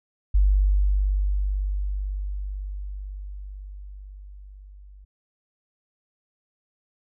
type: tone with level ramp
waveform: sine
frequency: 49 Hz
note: G1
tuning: in tune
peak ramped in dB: -14 to -44 dBFS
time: 0.34-5.05 s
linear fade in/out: 10 ms
effects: none